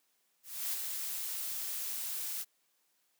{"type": "noise with ADSR envelope", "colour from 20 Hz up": "blue", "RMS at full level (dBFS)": -34, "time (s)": [0.43, 2.45], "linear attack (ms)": 300, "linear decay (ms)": 19, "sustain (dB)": -4, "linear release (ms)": 36, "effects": ["white hiss -75 dBFS RMS until 3.19 s", "high-pass 200 Hz 12 dB/octave"]}